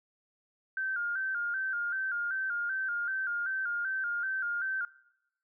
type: tone with vibrato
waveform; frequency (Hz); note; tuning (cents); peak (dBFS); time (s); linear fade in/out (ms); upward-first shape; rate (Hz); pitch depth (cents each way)
sine; 1480; F#6; 0; -30; 0.77-4.85; 2; square; 2.6; 78
effects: noise-tail reverb RT60 0.9 s tail -21 dB re dry